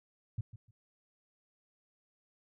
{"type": "tone with echo", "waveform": "sine", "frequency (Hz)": 110, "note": "A2", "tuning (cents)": 0, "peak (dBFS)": -31, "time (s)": [0.38, 0.41], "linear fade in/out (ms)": 5, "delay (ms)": 150, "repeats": 2, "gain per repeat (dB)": -14, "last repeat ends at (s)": 0.71, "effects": []}